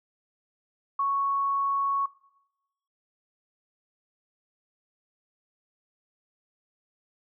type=tone; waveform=sine; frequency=1108.7 Hz; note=C#6; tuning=in tune; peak=-23 dBFS; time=0.99-2.06 s; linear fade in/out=5 ms; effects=noise-tail reverb RT60 0.9 s tail -21 dB re dry